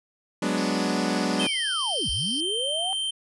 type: chord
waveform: sawtooth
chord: G# half-diminished seventh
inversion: third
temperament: equal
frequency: 185 / 207.7 / 246.9 / 293.7 Hz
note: F#3 / G#3 / B3 / D4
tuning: 0 / 0 / 0 / 0 cents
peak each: -25 dBFS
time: 0.42-1.47 s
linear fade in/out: 5 ms
type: band-pass noise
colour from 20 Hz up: pink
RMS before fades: -40 dBFS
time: 0.57-2.41 s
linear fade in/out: 10 ms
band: 4600 to 5400 Hz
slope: 96 dB/octave
type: tone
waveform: square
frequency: 3126 Hz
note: G7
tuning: 6 cents flat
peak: -26 dBFS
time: 1.39-3.11 s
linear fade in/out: 10 ms
type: linear two-way sweep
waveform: sine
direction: down then up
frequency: 2637 to 44.72 to 783 Hz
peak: -30 dBFS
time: 1.41-2.93 s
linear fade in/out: 0 ms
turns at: 2.1 s
effects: resampled to 24000 Hz